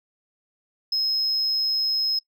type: tone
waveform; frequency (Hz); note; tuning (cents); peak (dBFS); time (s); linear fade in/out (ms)
sine; 5140; E8; -45; -19; 0.92-2.19; 5
effects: noise-tail reverb RT60 0.1 s tail -25 dB re dry + tanh soft clip ceiling -18 dBFS